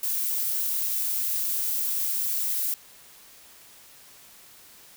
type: noise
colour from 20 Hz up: violet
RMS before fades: -27 dBFS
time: 0.03-2.74 s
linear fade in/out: 2 ms
effects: white hiss -51 dBFS RMS until 4.96 s